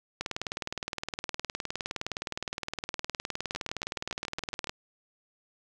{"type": "two click trains", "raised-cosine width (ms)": 0.2, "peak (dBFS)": [-21, -15], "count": [9, 88], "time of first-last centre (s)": [[3.55, 4.672], [0.21, 4.695]], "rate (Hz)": [7.13, 19.4], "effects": []}